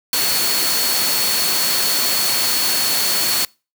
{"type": "tone in noise", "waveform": "sine", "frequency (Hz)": 4398, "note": "C#8", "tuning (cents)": -14, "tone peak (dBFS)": -21, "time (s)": [0.13, 3.45], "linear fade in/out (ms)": 2, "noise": "white", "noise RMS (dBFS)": -19, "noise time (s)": [0.13, 3.45], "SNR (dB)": -5, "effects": ["noise-tail reverb RT60 0.3 s tail -25 dB re dry", "high-pass 150 Hz 12 dB/octave"]}